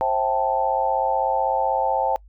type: chord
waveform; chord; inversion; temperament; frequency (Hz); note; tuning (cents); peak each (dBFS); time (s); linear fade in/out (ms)
sine; A minor seventh; first; equal with one note detuned; 530.6 / 659.3 / 784 / 880; C5 / E5 / G5 / A5; +24 / 0 / 0 / 0; -25 / -27 / -23 / -23; 0.01-2.16; 0
effects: noise-tail reverb RT60 0.1 s tail -25 dB re dry + added 50 Hz sine -45 dBFS peak until 2.28 s